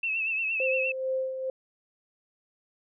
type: tone with vibrato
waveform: sine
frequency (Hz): 2637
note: E7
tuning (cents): 0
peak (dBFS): -26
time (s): 0.03-0.92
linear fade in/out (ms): 5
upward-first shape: triangle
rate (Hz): 8.6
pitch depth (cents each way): 68
type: tone with tremolo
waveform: sine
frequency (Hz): 523.3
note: C5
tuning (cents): 0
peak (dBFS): -25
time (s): 0.6-1.5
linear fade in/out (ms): 2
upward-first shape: sine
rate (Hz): 2.3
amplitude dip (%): 55
effects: none